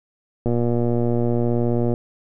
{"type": "click train", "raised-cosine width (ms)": 2, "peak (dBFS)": -9, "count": 177, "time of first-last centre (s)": [0.46, 1.939], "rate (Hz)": 119, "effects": []}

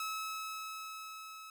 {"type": "tone with level ramp", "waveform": "sawtooth", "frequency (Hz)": 1294, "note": "E6", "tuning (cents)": -32, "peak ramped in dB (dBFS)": [-32, -44], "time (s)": [0, 1.5], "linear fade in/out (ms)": 2, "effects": []}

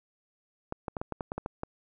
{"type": "clicks", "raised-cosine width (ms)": 1, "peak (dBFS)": -19, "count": 10, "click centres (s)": [0.724, 0.882, 0.968, 1.015, 1.123, 1.208, 1.319, 1.38, 1.461, 1.634], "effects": []}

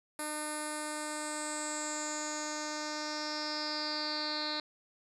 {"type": "tone with low-pass filter sweep", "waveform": "10% pulse", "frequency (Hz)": 302.7, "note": "D#4", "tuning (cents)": -48, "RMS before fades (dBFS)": -37, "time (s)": [0.19, 4.6], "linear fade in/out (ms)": 2, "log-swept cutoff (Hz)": [11000, 4100], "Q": 8.2, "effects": []}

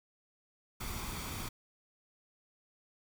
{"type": "noise with comb filter", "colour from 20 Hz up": "pink", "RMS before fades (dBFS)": -40, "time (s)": [0.8, 1.49], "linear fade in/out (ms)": 10, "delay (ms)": 0.87, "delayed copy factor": 0.5, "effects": []}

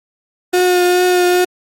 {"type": "tone with vibrato", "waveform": "35% pulse", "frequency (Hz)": 359.7, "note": "F#4", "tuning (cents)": -49, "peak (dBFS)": -8, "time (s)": [0.53, 1.45], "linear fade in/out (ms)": 10, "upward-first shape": "triangle", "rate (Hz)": 2.4, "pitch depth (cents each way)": 19, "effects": ["MP3 64 kbps"]}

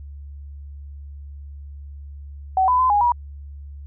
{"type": "tone with pitch steps", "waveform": "sine", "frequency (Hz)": [757, 1001, 1022, 823, 963], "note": ["F#5", "B5", "C6", "G#5", "B5"], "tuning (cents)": [39, 23, -41, -16, -44], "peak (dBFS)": -14, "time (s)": [2.57, 3.12], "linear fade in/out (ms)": 2, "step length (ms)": 110, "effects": ["added 71 Hz sine -34 dBFS peak until 3.86 s"]}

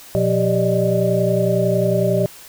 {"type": "tone cluster", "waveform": "sine", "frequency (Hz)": [120.5, 178.5, 392.3, 585, 616], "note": ["B2", "F3", "G4", "D5", "D#5"], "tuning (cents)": [-42, 38, 1, -7, -17], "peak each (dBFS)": -21, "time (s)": [0.15, 2.26], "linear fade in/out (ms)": 0, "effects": ["white hiss -41 dBFS RMS until 2.48 s"]}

